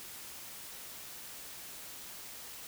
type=silence; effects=white hiss -47 dBFS RMS until 2.67 s